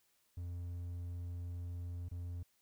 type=tone with dropouts; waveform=triangle; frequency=87.31 Hz; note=F2; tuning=in tune; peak=-38 dBFS; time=0.37-2.43 s; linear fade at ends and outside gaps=5 ms; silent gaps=2.087-2.113 s; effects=white hiss -75 dBFS RMS until 2.61 s